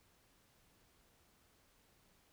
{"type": "silence", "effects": ["pink hiss -71 dBFS RMS until 2.32 s"]}